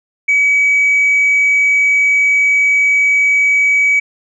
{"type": "tone", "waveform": "sine", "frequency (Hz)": 2275, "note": "C#7", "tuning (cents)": 44, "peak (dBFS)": -7, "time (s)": [0.28, 4], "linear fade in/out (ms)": 10, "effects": ["tanh soft clip ceiling -6 dBFS"]}